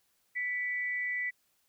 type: tone pair together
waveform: sine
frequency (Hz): 1975.5 / 2263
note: B6 / C#7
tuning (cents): 0 / +35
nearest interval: major second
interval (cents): 235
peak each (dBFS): -31 / -40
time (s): 0.35-1.31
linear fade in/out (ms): 20
effects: white hiss -73 dBFS RMS until 1.68 s